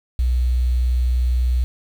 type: tone with quantisation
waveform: sine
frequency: 61.74 Hz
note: B1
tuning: in tune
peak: -15 dBFS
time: 0.19-1.64 s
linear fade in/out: 0 ms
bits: 7
effects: none